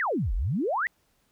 sine exponential two-way sweep, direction down then up, 2055 to 37.7 to 2055 Hz, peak -24 dBFS, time 0-0.87 s, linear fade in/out 0 ms, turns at 0.34 s, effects pink hiss -69 dBFS RMS until 1.31 s

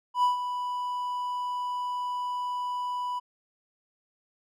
triangle tone with ADSR envelope, 987.8 Hz, B5, in tune, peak -17 dBFS, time 0.14-3.2 s, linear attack 93 ms, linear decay 130 ms, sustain -10 dB, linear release 19 ms, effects none

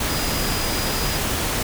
sine tone in noise, 4929 Hz, D#8, 17 cents flat, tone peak -31 dBFS, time 0.09-1.18 s, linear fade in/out 5 ms, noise pink, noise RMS -23 dBFS, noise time 0-1.63 s, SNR -11 dB, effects none

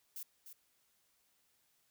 violet noise with echo, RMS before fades -45 dBFS, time 0.16-0.23 s, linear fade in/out 2 ms, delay 300 ms, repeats 1, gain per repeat -8 dB, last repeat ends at 0.53 s, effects white hiss -75 dBFS RMS until 1.9 s

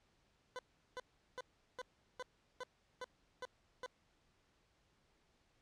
20% pulse tone bursts, 504 Hz, B4, 35 cents sharp, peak -38 dBFS, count 9, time 0.56-3.861 s, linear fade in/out 0 ms, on 29 ms, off 380 ms, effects pink hiss -75 dBFS RMS until 5.61 s + low-pass 6000 Hz 12 dB/octave

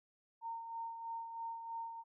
sine tone with tremolo, 917 Hz, A#5, 29 cents flat, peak -39 dBFS, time 0.41-2.04 s, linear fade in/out 50 ms, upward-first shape sine, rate 3.1 Hz, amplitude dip 50%, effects none

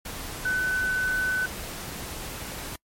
sine tone in noise, 1506 Hz, F#6, 30 cents sharp, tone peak -23 dBFS, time 0.45-1.46 s, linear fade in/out 5 ms, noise pink, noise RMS -36 dBFS, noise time 0.05-2.76 s, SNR +10 dB, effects noise-tail reverb RT60 0.1 s tail -25 dB re dry + MP3 64 kbps

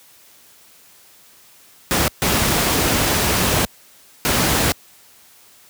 pink noise bursts at uneven times, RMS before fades -17 dBFS, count 3, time 1.91-2.08 / 2.22-3.65 / 4.25-4.72 s, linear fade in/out 0 ms, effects white hiss -49 dBFS RMS until 5.69 s + high-pass 60 Hz 12 dB/octave

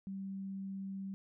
sine tone, 194 Hz, G3, 18 cents flat, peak -39 dBFS, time 0.07-1.14 s, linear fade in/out 0 ms, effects none

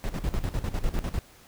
brown noise with tremolo, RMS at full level -26 dBFS, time 0.04-1.19 s, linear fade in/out 0 ms, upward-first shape square, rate 10 Hz, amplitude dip 75%, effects pink hiss -54 dBFS RMS until 1.47 s

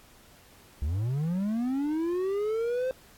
triangle linear sweep, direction up, 65.7 to 523.3 Hz, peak -24 dBFS, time 0.82-2.91 s, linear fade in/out 0 ms, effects pink hiss -56 dBFS RMS until 3.17 s + AAC 64 kbps

